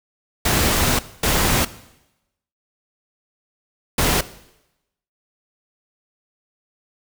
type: noise bursts at uneven times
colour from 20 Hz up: pink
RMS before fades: -18 dBFS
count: 3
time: 0.45-0.99 / 1.23-1.65 / 3.98-4.21 s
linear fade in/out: 5 ms
effects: noise-tail reverb RT60 0.9 s tail -17 dB re dry